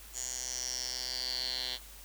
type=tone with band-pass filter sweep; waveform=10% pulse; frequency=126.4 Hz; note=B2; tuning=41 cents sharp; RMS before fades=-37 dBFS; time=0.13-1.79 s; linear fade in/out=50 ms; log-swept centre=7000 to 3800 Hz; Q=7.5; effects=added 50 Hz sine -52 dBFS peak until 2.04 s + white hiss -52 dBFS RMS until 2.04 s